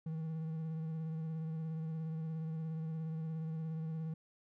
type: tone with vibrato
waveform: triangle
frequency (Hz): 160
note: D#3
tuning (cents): +49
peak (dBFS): -35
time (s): 0.06-4.14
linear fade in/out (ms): 5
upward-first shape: triangle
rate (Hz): 17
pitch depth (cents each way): 33
effects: none